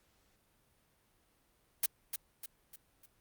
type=noise with echo; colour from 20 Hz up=blue; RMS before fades=-29 dBFS; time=1.83-1.86 s; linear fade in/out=5 ms; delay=300 ms; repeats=4; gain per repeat=-7 dB; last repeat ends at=3.06 s; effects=pink hiss -72 dBFS RMS until 3.2 s + Opus 48 kbps